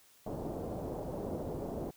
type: low-pass noise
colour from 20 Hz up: white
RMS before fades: -39 dBFS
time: 0.26-1.91 s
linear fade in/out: 5 ms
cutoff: 640 Hz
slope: 24 dB/octave
effects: white hiss -63 dBFS RMS until 1.96 s